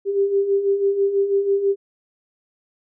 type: beating tone pair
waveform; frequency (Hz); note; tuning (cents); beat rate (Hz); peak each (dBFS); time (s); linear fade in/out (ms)
sine; 392 / 398.1; G4 / G4; 0 / +27; 6.1; -24 / -17; 0.05-1.76; 50
effects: none